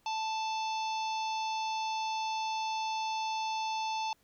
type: harmonic tone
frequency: 880 Hz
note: A5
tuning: in tune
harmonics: 1 / 3 / 4 / 5 / 6 / 7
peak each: -32 / -42 / -44 / -46 / -48 / -49 dBFS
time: 0.06-4.13 s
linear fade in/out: 2 ms
effects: pink hiss -70 dBFS RMS until 4.23 s